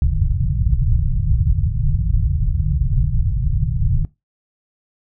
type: low-pass noise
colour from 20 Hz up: pink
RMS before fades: -17 dBFS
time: 0.02-4.05 s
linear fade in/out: 2 ms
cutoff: 160 Hz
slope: 96 dB/octave
effects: noise-tail reverb RT60 0.2 s tail -19 dB re dry